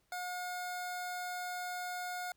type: tone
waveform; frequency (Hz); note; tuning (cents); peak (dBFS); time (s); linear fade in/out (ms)
25% pulse; 720; F#5; -47; -34; 0.12-2.32; 2
effects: pink hiss -75 dBFS RMS until 2.36 s